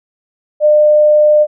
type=tone; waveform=sine; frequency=602 Hz; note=D5; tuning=43 cents sharp; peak=-5 dBFS; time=0.6-1.47 s; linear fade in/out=50 ms; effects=none